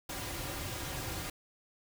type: noise with comb filter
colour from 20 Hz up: pink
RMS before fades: -39 dBFS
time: 0.09-1.3 s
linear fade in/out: 5 ms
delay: 4.6 ms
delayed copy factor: -0.65
effects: none